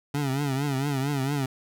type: tone with vibrato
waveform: 25% pulse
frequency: 138.8 Hz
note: C#3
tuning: 3 cents sharp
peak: -21 dBFS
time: 0.14-1.46 s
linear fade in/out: 5 ms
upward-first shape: triangle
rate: 4.4 Hz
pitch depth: 120 cents each way
effects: none